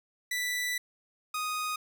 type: tone pair in turn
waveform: sawtooth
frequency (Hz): 1975.5 / 1244.5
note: B6 / D#6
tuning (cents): 0 / 0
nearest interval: minor sixth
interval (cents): 800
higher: first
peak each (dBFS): -26 / -27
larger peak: first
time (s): 0.31-0.78 / 1.34-1.76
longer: first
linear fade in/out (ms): 5
effects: none